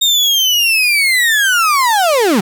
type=linear sweep; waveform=35% pulse; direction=down; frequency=3712 to 171.8 Hz; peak=-8 dBFS; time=0.01-2.41 s; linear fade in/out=10 ms; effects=none